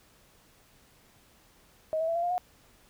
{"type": "tone with pitch steps", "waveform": "sine", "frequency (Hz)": [631, 648.4, 666.2, 684.5, 703.4, 722.7], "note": ["D#5", "E5", "E5", "F5", "F5", "F#5"], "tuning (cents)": [24, -29, 18, -35, 12, -41], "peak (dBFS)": -26, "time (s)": [1.93, 2.38], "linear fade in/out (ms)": 0, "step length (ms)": 75, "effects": ["pink hiss -61 dBFS RMS until 2.89 s"]}